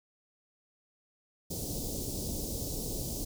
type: band-stop noise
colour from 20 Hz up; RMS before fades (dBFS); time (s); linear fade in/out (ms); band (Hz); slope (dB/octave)
pink; -36; 1.5-3.25; 10; 560 to 4800; 24
effects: none